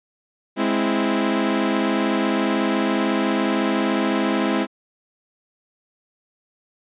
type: chord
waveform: sawtooth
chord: Ab augmented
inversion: none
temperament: equal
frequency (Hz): 207.7 / 261.6 / 329.6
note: Ab3 / C4 / E4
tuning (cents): 0 / 0 / 0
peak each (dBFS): -19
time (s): 0.56-4.67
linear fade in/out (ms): 50
effects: resampled to 8000 Hz